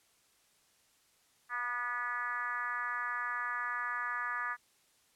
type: tone with frequency modulation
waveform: sine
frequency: 1463 Hz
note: F#6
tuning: 20 cents flat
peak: -33 dBFS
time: 1.49-4.57 s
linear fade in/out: 50 ms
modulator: 247 Hz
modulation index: 1.8
effects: white hiss -69 dBFS RMS until 5.15 s + low-pass 11000 Hz 12 dB/octave